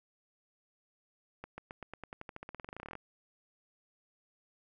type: accelerating click train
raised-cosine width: 0.5 ms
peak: -28 dBFS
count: 25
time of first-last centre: 1.44-2.953 s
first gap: 140 ms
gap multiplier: 0.92
effects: none